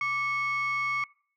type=tone pair together; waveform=sine; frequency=1165.4 / 2200 Hz; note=D6 / C#7; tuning=-14 / -14 cents; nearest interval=major seventh; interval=1100 cents; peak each=-28 / -26 dBFS; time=0.01-1.04 s; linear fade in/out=2 ms; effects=noise-tail reverb RT60 0.5 s tail -25 dB re dry + tanh soft clip ceiling -23 dBFS